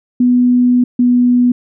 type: tone pair in turn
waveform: sine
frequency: 246.9 / 245.5 Hz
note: B3 / B3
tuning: 0 / -10 cents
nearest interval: unison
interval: 10 cents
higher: first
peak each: -7 dBFS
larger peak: neither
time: 0.2-0.84 / 0.99-1.52 s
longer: first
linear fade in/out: 5 ms
effects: none